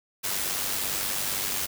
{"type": "noise with amplitude modulation", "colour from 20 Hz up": "white", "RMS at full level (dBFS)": -27, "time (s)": [0.23, 1.67], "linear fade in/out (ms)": 20, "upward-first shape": "sine", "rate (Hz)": 97.7, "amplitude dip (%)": 45, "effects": []}